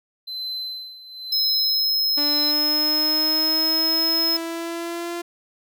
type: tone with tremolo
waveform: triangle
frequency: 4060 Hz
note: B7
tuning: 47 cents sharp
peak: -25 dBFS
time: 0.27-2.52 s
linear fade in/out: 10 ms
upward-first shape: sine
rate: 1 Hz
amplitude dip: 80%
type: tone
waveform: square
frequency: 5150 Hz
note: E8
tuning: 41 cents flat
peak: -19 dBFS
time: 1.32-4.37 s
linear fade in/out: 5 ms
type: linear sweep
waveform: sawtooth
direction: up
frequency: 291.5 to 345.2 Hz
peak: -23 dBFS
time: 2.17-5.22 s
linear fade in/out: 10 ms
effects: none